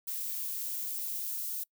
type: noise with high-pass filter sweep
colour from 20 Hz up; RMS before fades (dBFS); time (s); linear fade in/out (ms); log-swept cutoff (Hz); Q
violet; -36; 0.07-1.64; 10; 1100 to 3500; 0.72
effects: noise-tail reverb RT60 0.1 s tail -25 dB re dry